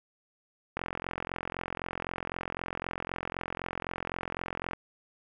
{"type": "click train", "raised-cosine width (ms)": 0.5, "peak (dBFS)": -18, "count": 175, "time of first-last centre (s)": [0.77, 4.734], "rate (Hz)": 43.9, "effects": []}